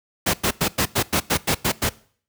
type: noise bursts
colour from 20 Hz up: pink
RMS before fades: -19 dBFS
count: 10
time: 0.26-1.894 s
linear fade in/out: 10 ms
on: 77 ms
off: 96 ms
effects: noise-tail reverb RT60 0.5 s tail -21 dB re dry + high-pass 80 Hz 12 dB/octave